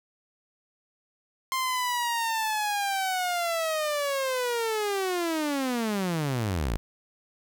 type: linear sweep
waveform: sawtooth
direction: down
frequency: 1055 to 46 Hz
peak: -22 dBFS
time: 1.52-6.77 s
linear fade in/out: 0 ms
effects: none